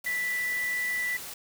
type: tone in noise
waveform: sine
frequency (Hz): 1974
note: B6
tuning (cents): -1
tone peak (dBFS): -27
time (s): 0.06-1.17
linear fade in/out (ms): 5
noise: white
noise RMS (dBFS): -40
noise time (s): 0.04-1.34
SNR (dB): +10
effects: none